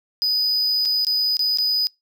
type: tone with dropouts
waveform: triangle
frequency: 4978 Hz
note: D#8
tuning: in tune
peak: -16 dBFS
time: 0.22-1.87 s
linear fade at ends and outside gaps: 0 ms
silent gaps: 0.852-0.856 / 1.048-1.068 / 1.369-1.393 / 1.573-1.585 s
effects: noise-tail reverb RT60 0.2 s tail -26 dB re dry